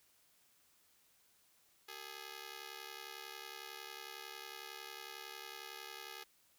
5% pulse ring-modulated tone, 417.7 Hz, G#4, 10 cents sharp, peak -33 dBFS, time 1.88-6.24 s, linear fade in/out 10 ms, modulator 35.5 Hz, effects white hiss -71 dBFS RMS until 6.58 s

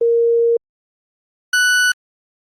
sine / 40% pulse tone pair in turn, 466.2 / 1483.9 Hz, A#4 / F#6, 0 / +5 cents, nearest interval octave + minor sixth, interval 2005 cents, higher second, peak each -11 dBFS, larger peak neither, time 0.01-0.57 / 1.53-1.92 s, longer first, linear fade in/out 5 ms, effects low-pass 10000 Hz 12 dB/octave + Opus 24 kbps

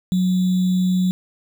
sine tone with sample-and-hold, 183.6 Hz, F#3, 13 cents flat, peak -15 dBFS, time 0.12-1.11 s, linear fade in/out 0 ms, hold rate 3675 Hz, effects none

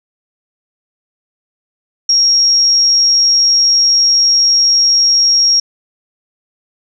sine tone, 5588 Hz, F8, in tune, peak -7 dBFS, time 2.09-5.6 s, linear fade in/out 5 ms, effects none

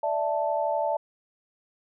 sine chord, D suspended second, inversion none, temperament equal, 587.3 / 659.3 / 880 Hz, D5 / E5 / A5, 0 / 0 / 0 cents, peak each -28 dBFS, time 0.03-0.97 s, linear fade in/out 5 ms, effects none

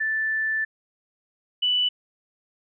sine tone pair in turn, 1760 / 2972 Hz, A6 / F#7, 0 / +7 cents, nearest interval major sixth, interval 907 cents, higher second, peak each -22 / -19 dBFS, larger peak second, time 0-0.65 / 1.62-1.89 s, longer first, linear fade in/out 10 ms, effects none

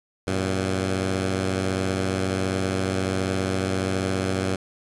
10% pulse tone pair together, 94.7 / 116.07 Hz, F#2 / A#2, +41 / -7 cents, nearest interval major third, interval 352 cents, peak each -15 / -24 dBFS, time 0.27-4.56 s, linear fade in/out 5 ms, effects resampled to 24000 Hz

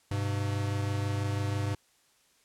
square tone pair together, 100.9 / 127.01 Hz, G#2 / B2, -49 / +49 cents, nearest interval major third, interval 398 cents, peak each -30 / -36 dBFS, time 0.11-1.75 s, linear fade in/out 5 ms, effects white hiss -66 dBFS RMS until 2.44 s + low-pass 10000 Hz 12 dB/octave

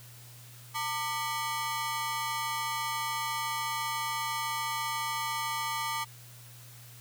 sawtooth ring-modulated tone, 1051 Hz, C6, 7 cents sharp, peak -24 dBFS, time 0.74-6.05 s, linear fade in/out 20 ms, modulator 143 Hz, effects added 120 Hz sine -50 dBFS peak until 7 s + white hiss -53 dBFS RMS until 7 s

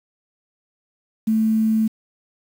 sine tone with quantisation, 220 Hz, A3, in tune, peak -15 dBFS, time 1.27-1.88 s, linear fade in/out 10 ms, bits 7, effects none

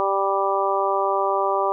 harmonic tone, 196 Hz, G3, in tune, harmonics 2 / 3 / 4 / 5 / 6, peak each -25 / -25 / -25 / -25 / -25 dBFS, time 0-1.72 s, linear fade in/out 0 ms, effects none

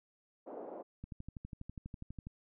white band-pass noise, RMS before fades -46 dBFS, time 0.46-0.83 s, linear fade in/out 20 ms, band 290 to 670 Hz, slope 24 dB/octave
click train, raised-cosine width 5 ms, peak -32 dBFS, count 16, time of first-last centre 1.04-2.27 s, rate 12.2 Hz
effects none

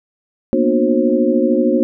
sine tone cluster, 234 / 247.1 / 298.8 / 361.4 / 534 Hz, A#3 / B3 / D4 / F#4 / C5, +7 / +1 / +30 / -41 / +35 cents, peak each -18 dBFS, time 0.53-1.83 s, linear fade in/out 0 ms, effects none

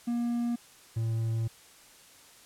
triangle tone pair in turn, 237.6 / 113.24 Hz, A#3 / A#2, +33 / -50 cents, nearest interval octave + minor second, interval 1283 cents, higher first, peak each -25 dBFS, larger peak neither, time 0.07-0.56 / 0.96-1.48 s, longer second, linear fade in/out 10 ms, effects white hiss -55 dBFS RMS until 2.45 s + low-pass 11000 Hz 12 dB/octave

